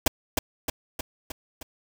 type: noise with echo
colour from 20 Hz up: pink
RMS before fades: -19 dBFS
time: 0.06-0.08 s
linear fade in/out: 5 ms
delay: 310 ms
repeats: 5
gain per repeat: -4 dB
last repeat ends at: 1.63 s
effects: none